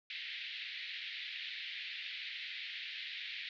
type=band-pass noise; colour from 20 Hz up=pink; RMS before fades=-44 dBFS; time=0.1-3.49 s; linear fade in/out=2 ms; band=1900 to 4100 Hz; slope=48 dB/octave; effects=none